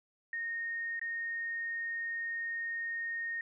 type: tone with dropouts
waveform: sine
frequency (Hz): 1850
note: A#6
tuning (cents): -14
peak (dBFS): -34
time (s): 0.33-3.41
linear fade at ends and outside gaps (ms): 2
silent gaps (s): 0.995-1.014
effects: none